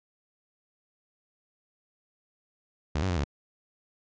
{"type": "tone with pitch steps", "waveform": "sawtooth", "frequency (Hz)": [75.1, 94.5, 87.8, 71.9], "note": ["D2", "F#2", "F2", "D2"], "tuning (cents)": [39, 37, 10, -36], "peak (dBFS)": -22, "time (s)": [2.95, 3.242], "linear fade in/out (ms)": 5, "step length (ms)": 73, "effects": ["resampled to 16000 Hz"]}